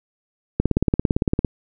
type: click train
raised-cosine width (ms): 3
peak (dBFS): -4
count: 16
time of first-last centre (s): 0.6-1.447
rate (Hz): 17.7
effects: none